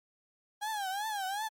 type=tone with vibrato; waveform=35% pulse; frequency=813 Hz; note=G#5; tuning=37 cents flat; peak=-31 dBFS; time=0.61-1.49 s; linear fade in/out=20 ms; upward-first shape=triangle; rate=2.7 Hz; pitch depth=160 cents each way; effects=MP3 64 kbps